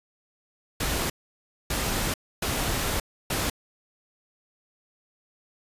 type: noise bursts at uneven times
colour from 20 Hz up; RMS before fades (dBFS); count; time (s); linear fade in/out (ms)
pink; -27; 4; 0.8-1.1 / 1.7-2.14 / 2.42-3 / 3.3-3.5; 5
effects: resampled to 32000 Hz